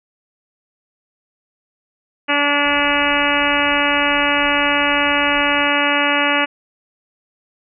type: harmonic tone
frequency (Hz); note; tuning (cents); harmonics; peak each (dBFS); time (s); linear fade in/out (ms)
288.4; D4; -31; 1 / 2 / 3 / 4 / 5 / 6 / 7 / 8 / 9 / 10; -23 / -23 / -23 / -23 / -23 / -23 / -23 / -23 / -23 / -23; 2.28-6.46; 20
type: noise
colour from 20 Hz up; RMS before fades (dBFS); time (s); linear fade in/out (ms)
brown; -41; 2.65-5.69; 10
effects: none